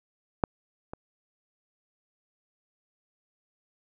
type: clicks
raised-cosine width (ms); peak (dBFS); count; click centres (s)
1; -8 / -23; 2; 0.438 / 0.935
effects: none